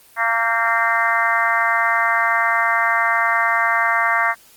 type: harmonic tone with a mistuned harmonic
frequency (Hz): 230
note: A#3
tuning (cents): -23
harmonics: 3 / 4 / 5 / 6 / 7 / 8 / 9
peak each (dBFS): -24 / -24 / -21 / -25 / -22 / -21 / -24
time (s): 0.16-4.35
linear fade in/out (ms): 50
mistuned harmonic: 7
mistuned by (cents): -31
effects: white hiss -49 dBFS RMS until 4.56 s + Opus 24 kbps